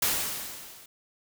white noise with level ramp, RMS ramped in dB -24 to -51 dBFS, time 0.02-0.86 s, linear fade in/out 5 ms, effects none

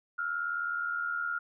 sine tone pair together, 1336 / 1415.4 Hz, E6 / F6, +23 / +23 cents, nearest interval minor second, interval 100 cents, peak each -37 / -31 dBFS, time 0.18-1.39 s, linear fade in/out 10 ms, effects none

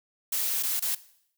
blue noise with dropouts, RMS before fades -28 dBFS, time 0.32-0.95 s, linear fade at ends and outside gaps 5 ms, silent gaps 0.627-0.632 / 0.797-0.822 s, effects noise-tail reverb RT60 0.7 s tail -18 dB re dry

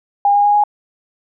sine tone with pitch steps, 810 / 816.6 / 823.2 / 829.9 Hz, G#5 / G#5 / G#5 / G#5, -43 / -29 / -16 / -1 cents, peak -9 dBFS, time 0.25-0.638 s, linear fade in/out 2 ms, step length 97 ms, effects none

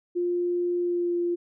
sine tone with pitch glide, 351.7 to 347.5 Hz, F4 to F4, +12 to -9 cents, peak -23 dBFS, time 0.15-1.36 s, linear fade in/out 20 ms, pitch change -21 cents, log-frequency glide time 0.79-1.16 s, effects none

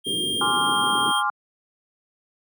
square tone, 3206 Hz, G7, 38 cents sharp, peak -24 dBFS, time 0.04-1.23 s, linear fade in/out 50 ms
white low-pass noise, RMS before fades -30 dBFS, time 0.06-1.12 s, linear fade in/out 10 ms, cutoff 430 Hz, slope 48 dB/octave
sine chord, D half-diminished seventh, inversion second, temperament equal, 830.6 / 1046.5 / 1174.7 / 1396.9 Hz, Ab5 / C6 / D6 / F6, 0 / 0 / 0 / 0 cents, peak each -26 dBFS, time 0.41-1.3 s, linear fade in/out 2 ms
effects high-pass 200 Hz 12 dB/octave

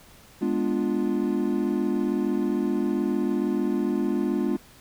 triangle chord, G# diminished seventh, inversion none, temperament equal, 207.7 / 246.9 / 293.7 / 349.2 Hz, G#3 / B3 / D4 / F4, 0 / 0 / 0 / 0 cents, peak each -26 dBFS, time 0.41-4.57 s, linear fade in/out 10 ms, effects pink hiss -52 dBFS RMS until 4.8 s

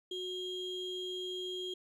triangle ring-modulated tone, 1807 Hz, A6, 46 cents sharp, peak -32 dBFS, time 0.11-1.74 s, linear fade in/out 5 ms, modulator 1440 Hz, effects none

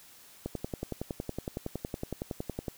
click train, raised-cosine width 2 ms, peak -20 dBFS, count 25, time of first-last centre 0.46-2.682 s, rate 10.8 Hz, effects white hiss -55 dBFS RMS until 2.77 s

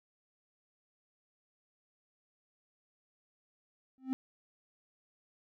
triangle tone with exponential growth, 261.6 Hz, C4, in tune, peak -25 dBFS, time 3.98-4.13 s, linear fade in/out 0 ms, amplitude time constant 32 ms, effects none

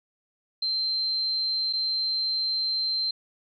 sine tone with dropouts, 4126 Hz, C8, 25 cents flat, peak -24 dBFS, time 0.62-3.11 s, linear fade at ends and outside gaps 5 ms, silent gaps 1.728-1.733 s, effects none

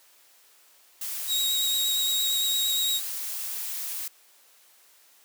blue noise, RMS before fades -33 dBFS, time 1.01-4.08 s, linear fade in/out 5 ms
sawtooth tone with vibrato, 3800 Hz, A#7, 33 cents sharp, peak -21 dBFS, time 1.27-3.01 s, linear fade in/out 50 ms, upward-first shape triangle, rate 8.7 Hz, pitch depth 17 cents each way
effects white hiss -58 dBFS RMS until 5.24 s + high-pass 400 Hz 12 dB/octave

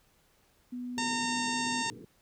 sine tone with pitch glide, 246.9 to 248.8 Hz, B3 to B3, 0 to +13 cents, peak -35 dBFS, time 0.72-1.83 s, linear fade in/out 10 ms, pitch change +13 cents, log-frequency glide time 1.41-1.53 s
white band-pass noise, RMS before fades -47 dBFS, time 0.97-2.05 s, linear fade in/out 5 ms, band 100 to 460 Hz, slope 96 dB/octave
harmonic tone, 914 Hz, A#5, 34 cents flat, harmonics 1 / 2 / 3 / 4 / 5 / 6 / 7 / 8 / 9, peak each -34 / -37 / -39 / -40 / -41 / -42 / -42 / -43 / -44 dBFS, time 0.98-1.9 s, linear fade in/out 0 ms
effects pink hiss -67 dBFS RMS until 2.21 s

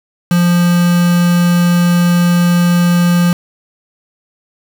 triangle tone with quantisation, 174.61 Hz, F3, in tune, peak -6 dBFS, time 0.31-3.33 s, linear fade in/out 2 ms, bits 3, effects none

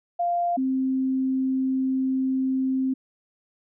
sine tone pair in turn, 696 / 262.7 Hz, F5 / C4, -6 / +7 cents, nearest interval octave + perfect fourth, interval 1687 cents, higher first, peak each -21 dBFS, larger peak neither, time 0.19-0.57 / 0.57-2.94 s, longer second, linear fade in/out 10 ms, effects none

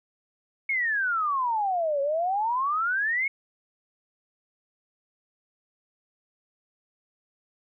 sine exponential two-way sweep, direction down then up, 2217 to 547 to 2217 Hz, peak -23 dBFS, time 0.69-3.28 s, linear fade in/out 5 ms, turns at 2.01 s, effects none

